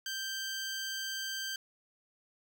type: tone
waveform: 15% pulse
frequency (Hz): 1568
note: G6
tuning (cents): 0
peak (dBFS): -29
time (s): 0.06-1.56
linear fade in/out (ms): 2
effects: none